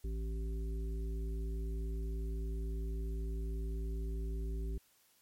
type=harmonic tone; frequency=55 Hz; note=A1; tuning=in tune; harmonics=1 / 3 / 5 / 7; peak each=-35 / -48 / -52 / -49 dBFS; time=0.04-4.78 s; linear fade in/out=5 ms; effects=white hiss -69 dBFS RMS until 5.21 s + MP3 64 kbps